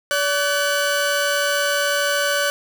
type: tone pair together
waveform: sawtooth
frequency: 574 / 1506.1 Hz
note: D5 / F#6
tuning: -40 / +30 cents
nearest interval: octave + perfect fourth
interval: 1670 cents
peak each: -17 dBFS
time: 0.11-2.5 s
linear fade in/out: 0 ms
effects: none